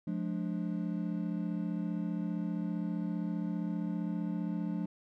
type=chord; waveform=triangle; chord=D diminished; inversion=first; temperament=just; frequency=176.2 / 211.4 / 293.7 Hz; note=F3 / Ab3 / D4; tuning=+16 / +31 / 0 cents; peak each=-33 / -35 / -37 dBFS; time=0.07-4.86 s; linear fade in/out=5 ms; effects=none